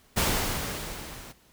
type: noise with level ramp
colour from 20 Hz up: pink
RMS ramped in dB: -23 to -45 dBFS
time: 0.16-1.33 s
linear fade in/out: 20 ms
effects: pink hiss -60 dBFS RMS until 1.52 s